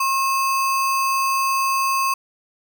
sine tone with sample-and-hold, 1076 Hz, C6, 48 cents sharp, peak -17 dBFS, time 0-2.14 s, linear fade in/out 5 ms, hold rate 3675 Hz, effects none

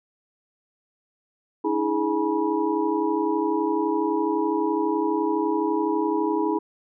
sine tone cluster, 291.1 / 323 / 418.5 / 845 / 969 Hz, D4 / E4 / G#4 / G#5 / B5, -15 / -35 / +13 / +30 / -33 cents, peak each -30 / -24 / -26 / -33 / -28 dBFS, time 1.64-6.59 s, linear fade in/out 10 ms, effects none

